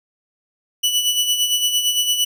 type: tone with tremolo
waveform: sawtooth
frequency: 2960 Hz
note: F#7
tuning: in tune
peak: -11 dBFS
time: 0.83-2.25 s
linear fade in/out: 10 ms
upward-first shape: sine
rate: 8.8 Hz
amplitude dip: 55%
effects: none